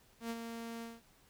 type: tone with ADSR envelope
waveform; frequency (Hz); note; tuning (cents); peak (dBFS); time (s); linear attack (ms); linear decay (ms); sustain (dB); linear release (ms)
sawtooth; 230.5; A#3; -19; -32; 0.2-1.02; 100; 48; -6; 200
effects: pink hiss -66 dBFS RMS until 1.29 s